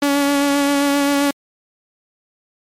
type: tone with vibrato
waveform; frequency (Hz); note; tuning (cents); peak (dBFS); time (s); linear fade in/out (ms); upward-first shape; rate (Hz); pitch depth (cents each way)
sawtooth; 283.2; C#4; +37; -10; 0.02-1.31; 5; sine; 7.6; 19
effects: MP3 64 kbps